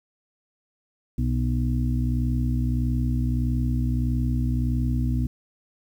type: harmonic tone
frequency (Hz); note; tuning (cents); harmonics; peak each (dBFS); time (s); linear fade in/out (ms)
61.6; B1; -4; 1 / 2 / 4 / 5; -24 / -25 / -28 / -36; 1.18-5.27; 5
effects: 9-bit